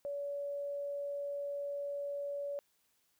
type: tone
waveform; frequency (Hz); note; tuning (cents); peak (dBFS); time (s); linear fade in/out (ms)
sine; 569; C#5; +45; -36; 0.05-2.59; 0
effects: white hiss -75 dBFS RMS until 3.19 s